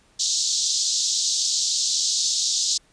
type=band-pass noise; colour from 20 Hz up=white; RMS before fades=-23 dBFS; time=0.19-2.78 s; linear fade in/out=10 ms; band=3700 to 7200 Hz; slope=48 dB/octave; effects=pink hiss -59 dBFS RMS until 2.92 s + resampled to 22050 Hz